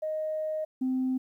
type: tone pair in turn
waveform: sine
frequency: 622.3 / 258.6 Hz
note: D#5 / C4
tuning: 0 / -20 cents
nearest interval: octave + minor third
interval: 1520 cents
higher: first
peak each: -28 / -24 dBFS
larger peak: second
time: 0.02-0.65 / 0.81-1.18 s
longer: first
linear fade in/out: 10 ms
effects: tanh soft clip ceiling -22 dBFS + 11-bit